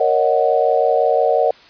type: chord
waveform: sine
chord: D# minor seventh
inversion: second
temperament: equal with one note detuned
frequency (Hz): 466.2 / 556.6 / 622.3 / 740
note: A#4 / C#5 / D#5 / F#5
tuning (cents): 0 / +7 / 0 / 0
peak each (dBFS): -18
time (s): 0-1.51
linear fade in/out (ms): 5
effects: white hiss -45 dBFS RMS until 1.69 s + resampled to 11025 Hz